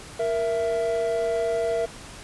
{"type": "tone pair together", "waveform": "triangle", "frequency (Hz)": [467.4, 663.5], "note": ["A#4", "E5"], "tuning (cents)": [5, 11], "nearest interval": "tritone", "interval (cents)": 606, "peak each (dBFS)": -23, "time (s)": [0.19, 1.86], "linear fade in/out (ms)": 10, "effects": ["pink hiss -42 dBFS RMS until 2.23 s", "resampled to 24000 Hz"]}